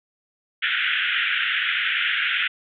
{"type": "band-pass noise", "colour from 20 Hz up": "pink", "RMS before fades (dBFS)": -23, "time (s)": [0.62, 2.48], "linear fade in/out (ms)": 10, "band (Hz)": [1400, 3400], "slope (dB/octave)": 96, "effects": []}